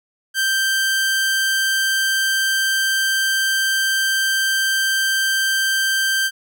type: tone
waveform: sawtooth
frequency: 1568 Hz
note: G6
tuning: in tune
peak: -13 dBFS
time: 0.34-6.31 s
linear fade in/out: 50 ms
effects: none